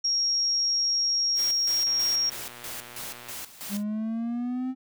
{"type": "tone", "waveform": "sine", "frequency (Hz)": 5588, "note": "F8", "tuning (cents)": 0, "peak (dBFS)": -22, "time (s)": [0.04, 2.3], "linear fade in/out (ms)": 10}
{"type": "noise with tremolo", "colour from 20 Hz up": "white", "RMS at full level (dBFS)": -37, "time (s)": [1.35, 3.84], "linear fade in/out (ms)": 50, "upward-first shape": "square", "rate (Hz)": 3.1, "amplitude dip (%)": 75}
{"type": "click train", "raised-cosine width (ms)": 0.3, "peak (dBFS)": -27, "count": 174, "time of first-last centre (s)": [1.87, 3.312], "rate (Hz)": 120}
{"type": "linear sweep", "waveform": "triangle", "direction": "up", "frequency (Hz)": [200.3, 261.6], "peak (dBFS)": -25, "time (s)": [3.69, 4.75], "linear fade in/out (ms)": 50}
{"effects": []}